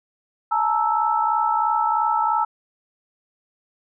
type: tone cluster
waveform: sine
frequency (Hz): 859 / 922 / 1316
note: A5 / A#5 / E6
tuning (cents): -42 / -19 / -3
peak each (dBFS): -22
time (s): 0.51-2.45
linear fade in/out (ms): 10
effects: none